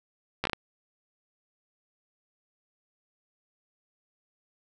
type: slowing click train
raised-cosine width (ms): 0.3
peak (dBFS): -12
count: 5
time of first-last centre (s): 0.44-0.532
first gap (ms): 13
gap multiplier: 1.4
effects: none